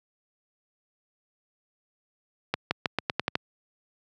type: accelerating click train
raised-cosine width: 0.3 ms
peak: -8 dBFS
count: 8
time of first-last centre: 2.54-3.354 s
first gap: 170 ms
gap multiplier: 0.87
effects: high-pass 100 Hz 12 dB/octave